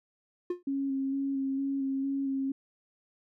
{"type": "tone with exponential decay", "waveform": "triangle", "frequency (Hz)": 355.2, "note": "F4", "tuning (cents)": 29, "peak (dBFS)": -23, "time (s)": [0.5, 0.63], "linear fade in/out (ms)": 5, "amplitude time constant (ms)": 27}
{"type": "tone with vibrato", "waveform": "sine", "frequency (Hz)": 272.3, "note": "C#4", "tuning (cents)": -31, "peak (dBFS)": -28, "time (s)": [0.67, 2.52], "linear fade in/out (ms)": 5, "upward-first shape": "square", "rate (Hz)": 2.2, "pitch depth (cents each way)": 16}
{"effects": []}